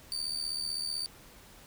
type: tone with amplitude modulation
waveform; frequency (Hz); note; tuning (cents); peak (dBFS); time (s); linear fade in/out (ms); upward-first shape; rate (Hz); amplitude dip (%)
35% pulse; 4599; D8; -37; -28; 0.12-1.06; 0; sine; 75.8; 70
effects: pink hiss -54 dBFS RMS until 1.66 s